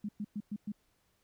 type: tone bursts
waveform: sine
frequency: 207.7 Hz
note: G#3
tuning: in tune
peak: -34 dBFS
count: 5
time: 0.04-0.72 s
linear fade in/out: 5 ms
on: 48 ms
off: 110 ms
effects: pink hiss -74 dBFS RMS until 1.23 s